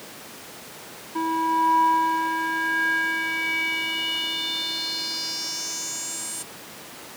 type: tone with band-pass filter sweep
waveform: square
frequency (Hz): 325.1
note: E4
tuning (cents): -24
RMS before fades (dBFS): -25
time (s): 1.15-6.43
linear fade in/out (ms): 10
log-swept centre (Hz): 720 to 8700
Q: 5.2
effects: pink hiss -40 dBFS RMS until 7.16 s + high-pass 200 Hz 12 dB/octave